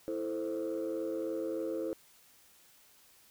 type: chord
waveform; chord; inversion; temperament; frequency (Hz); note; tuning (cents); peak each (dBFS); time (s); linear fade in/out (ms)
sine; A minor; second; equal; 329.6 / 440 / 523.3; E4 / A4 / C5; 0 / 0 / 0; -35 / -37 / -36; 0.08-1.93; 0
effects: tanh soft clip ceiling -28 dBFS + white hiss -62 dBFS RMS until 3.3 s